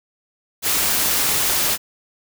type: noise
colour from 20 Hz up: white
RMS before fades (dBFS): -19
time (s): 0.62-1.78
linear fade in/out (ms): 50
effects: none